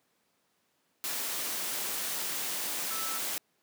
sine tone in noise, 1314 Hz, E6, 6 cents flat, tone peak -39 dBFS, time 2.91-3.18 s, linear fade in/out 0 ms, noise white, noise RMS -34 dBFS, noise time 1.04-3.38 s, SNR -8 dB, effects pink hiss -73 dBFS RMS until 3.62 s + high-pass 200 Hz 12 dB/octave

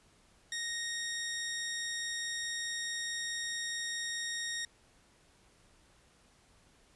15% pulse tone, 1864.7 Hz, A#6, in tune, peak -29 dBFS, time 0.52-4.65 s, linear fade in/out 2 ms, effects pink hiss -65 dBFS RMS until 6.95 s + resampled to 24000 Hz

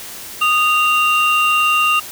triangle tone pair together, 1236 / 2775 Hz, D#6 / F7, -12 / -12 cents, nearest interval octave + major second, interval 1400 cents, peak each -13 dBFS, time 0.41-2 s, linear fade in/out 10 ms, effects white hiss -32 dBFS RMS until 2.11 s

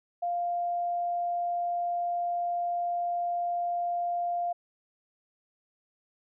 sine tone, 698.5 Hz, F5, in tune, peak -27 dBFS, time 0.22-4.53 s, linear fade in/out 10 ms, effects none

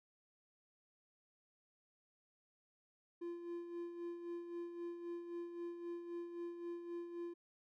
triangle tone with tremolo, 344.4 Hz, F4, 24 cents flat, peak -39 dBFS, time 3.21-7.34 s, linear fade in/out 10 ms, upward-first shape sine, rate 3.8 Hz, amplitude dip 55%, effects none

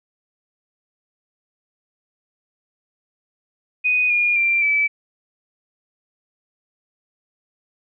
sine tone with pitch steps, 2489 / 2427 / 2366 / 2306 Hz, D#7 / D#7 / D7 / D7, 0 / -44 / +12 / -32 cents, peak -15 dBFS, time 3.84-4.88 s, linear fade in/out 20 ms, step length 260 ms, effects none

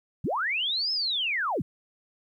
sine linear two-way sweep, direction up then down, 86 to 5274 to 86 Hz, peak -25 dBFS, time 0.24-1.62 s, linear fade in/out 5 ms, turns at 0.92 s, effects 11-bit

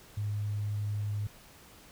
sine tone, 103.83 Hz, G#2, in tune, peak -30 dBFS, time 0.17-1.27 s, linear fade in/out 5 ms, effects pink hiss -55 dBFS RMS until 1.91 s

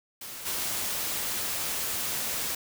white noise with level steps, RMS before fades -40 / -31 dBFS, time 0.21-2.55 s, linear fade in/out 5 ms, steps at 0.45 s, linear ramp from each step 20 ms, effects none

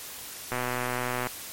click train, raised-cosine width 0.5 ms, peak -14 dBFS, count 94, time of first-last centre 0.52-1.27 s, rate 124 Hz, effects white hiss -40 dBFS RMS until 1.52 s + MP3 64 kbps

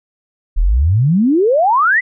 sine exponential sweep, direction up, 34.71 to 2061 Hz, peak -9 dBFS, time 0.56-2.01 s, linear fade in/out 20 ms, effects none

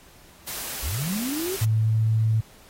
white noise, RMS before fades -33 dBFS, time 0.47-1.65 s, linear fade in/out 5 ms
sine linear sweep, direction up, 50.5 to 399.1 Hz, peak -26 dBFS, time 0.82-1.57 s, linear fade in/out 20 ms
sine tone with pitch glide, 110 to 110.7 Hz, A2 to A2, 0 to +11 cents, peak -18 dBFS, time 1.61-2.41 s, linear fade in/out 10 ms, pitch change +11 cents, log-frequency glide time 1.71-2.11 s
effects pink hiss -52 dBFS RMS until 2.69 s + AAC 48 kbps

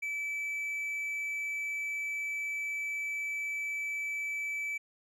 triangle tone, 2308 Hz, D7, 31 cents flat, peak -31 dBFS, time 0.02-4.78 s, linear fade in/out 10 ms, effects none

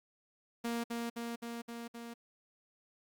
sawtooth tone with echo, 234.2 Hz, A#3, 8 cents sharp, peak -30 dBFS, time 0.64-0.84 s, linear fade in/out 10 ms, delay 260 ms, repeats 5, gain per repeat -2 dB, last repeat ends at 2.14 s, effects Opus 48 kbps

